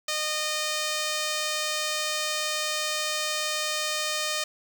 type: tone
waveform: 5% pulse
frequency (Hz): 613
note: D#5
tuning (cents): -26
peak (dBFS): -15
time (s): 0.08-4.44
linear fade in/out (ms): 5
effects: none